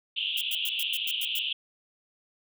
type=band-pass noise; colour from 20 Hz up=white; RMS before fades=-31 dBFS; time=0.16-1.53 s; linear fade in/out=5 ms; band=2700 to 3400 Hz; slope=96 dB/octave
type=noise bursts; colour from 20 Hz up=violet; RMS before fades=-33 dBFS; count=8; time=0.37-1.392 s; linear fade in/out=5 ms; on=42 ms; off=98 ms
effects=none